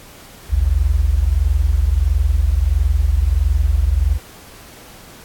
sine tone pair together, 54.5 / 76 Hz, A1 / D#2, -16 / -40 cents, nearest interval tritone, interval 576 cents, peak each -15 dBFS, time 0.49-4.19 s, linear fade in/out 50 ms, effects pink hiss -41 dBFS RMS until 5.24 s + AAC 64 kbps

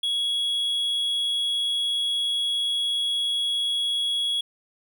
triangle tone, 3339 Hz, G#7, 9 cents sharp, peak -21 dBFS, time 0.03-4.41 s, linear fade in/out 5 ms, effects none

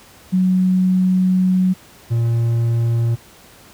sine / triangle tone pair in turn, 185 / 116.54 Hz, F#3 / A#2, 0 / 0 cents, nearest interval minor sixth, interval 800 cents, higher first, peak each -12 dBFS, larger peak neither, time 0.32-1.74 / 2.1-3.16 s, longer first, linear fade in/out 20 ms, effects pink hiss -45 dBFS RMS until 3.73 s + high-pass 60 Hz 12 dB/octave

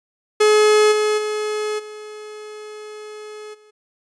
45% pulse tone with level steps, 425 Hz, G#4, 40 cents sharp, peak -11 / -16 / -21 / -33 / -48 dBFS, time 0.4-3.71 s, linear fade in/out 10 ms, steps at 0.91 / 1.17 / 1.78 / 3.53 s, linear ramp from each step 20 ms, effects resampled to 22050 Hz

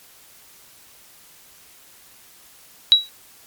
sine tone with exponential decay, 3885 Hz, B7, 29 cents flat, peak -4 dBFS, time 2.92-3.09 s, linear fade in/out 0 ms, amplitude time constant 35 ms, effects white hiss -49 dBFS RMS until 3.46 s + MP3 96 kbps

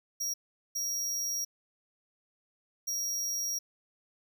45% pulse tone bursts at uneven times, 5660 Hz, F8, 22 cents sharp, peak -31 dBFS, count 3, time 0.2-0.34 / 0.75-1.45 / 2.87-3.59 s, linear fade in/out 10 ms, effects none

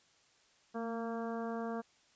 harmonic tone with a mistuned harmonic, 230 Hz, A#3, 23 cents flat, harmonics 1 / 2 / 3 / 4 / 5 / 6 / 7, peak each -39 / -41 / -43 / -49 / -48 / -52 / -53 dBFS, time 0.74-1.82 s, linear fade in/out 20 ms, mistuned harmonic 1, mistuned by -28 cents, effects white hiss -68 dBFS RMS until 2.15 s + resampled to 16000 Hz

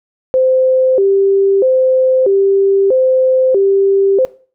sine tone with vibrato, 451 Hz, A4, 43 cents sharp, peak -8 dBFS, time 0.34-4.25 s, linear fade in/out 0 ms, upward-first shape square, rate 0.78 Hz, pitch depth 240 cents each way, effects noise-tail reverb RT60 0.4 s tail -19 dB re dry

